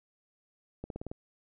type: accelerating click train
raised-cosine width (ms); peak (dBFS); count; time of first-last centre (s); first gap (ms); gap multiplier
2; -25; 6; 0.84-1.115; 62; 0.94
effects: none